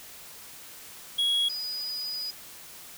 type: tone pair in turn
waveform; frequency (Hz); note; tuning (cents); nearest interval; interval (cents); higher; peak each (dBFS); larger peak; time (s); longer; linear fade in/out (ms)
triangle; 3322 / 4944; G#7 / D#8; 0 / -12; perfect fifth; 688; second; -21 / -30; first; 1.18-1.49 / 1.49-2.31; second; 10
effects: white hiss -46 dBFS RMS until 2.97 s